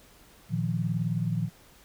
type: chord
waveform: sine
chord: Bb suspended fourth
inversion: none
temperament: equal with one note detuned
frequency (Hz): 116.14 / 155.56 / 174.61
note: Bb2 / Eb3 / F3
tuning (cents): -6 / 0 / 0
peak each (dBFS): -30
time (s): 0.49-1.5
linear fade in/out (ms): 50
effects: pink hiss -56 dBFS RMS until 1.84 s